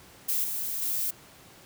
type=noise with level steps; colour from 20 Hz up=violet; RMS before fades=-27 / -32 / -29 dBFS; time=0.28-1.11 s; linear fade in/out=10 ms; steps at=0.44 / 0.82 s; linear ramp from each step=2 ms; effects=pink hiss -52 dBFS RMS until 1.65 s + high-pass 80 Hz 12 dB/octave